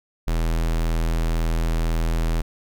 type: tone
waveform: square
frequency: 40.99 Hz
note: E1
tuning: 9 cents flat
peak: -20 dBFS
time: 0.27-2.42 s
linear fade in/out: 10 ms
effects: none